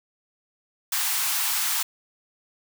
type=high-pass noise; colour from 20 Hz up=white; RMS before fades=-25 dBFS; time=0.92-1.83 s; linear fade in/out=5 ms; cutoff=780 Hz; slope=48 dB/octave; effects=none